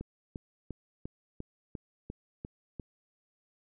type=click train; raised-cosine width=3 ms; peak=-26 dBFS; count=9; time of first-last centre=0.01-2.797 s; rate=2.87 Hz; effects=none